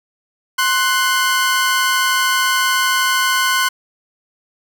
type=tone pair together; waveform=sawtooth; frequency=1051.1 / 1490 Hz; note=C6 / F#6; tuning=+8 / +12 cents; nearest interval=tritone; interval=604 cents; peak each=-13 dBFS; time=0.58-3.69 s; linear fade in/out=10 ms; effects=none